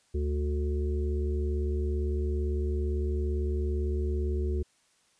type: harmonic tone with a mistuned harmonic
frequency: 73.42 Hz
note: D2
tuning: in tune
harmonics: 1 / 3 / 5 / 6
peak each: -27 / -40 / -34 / -43 dBFS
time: 0.14-4.63 s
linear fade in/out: 10 ms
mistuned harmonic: 6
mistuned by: +17 cents
effects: white hiss -67 dBFS RMS until 5.19 s + resampled to 22050 Hz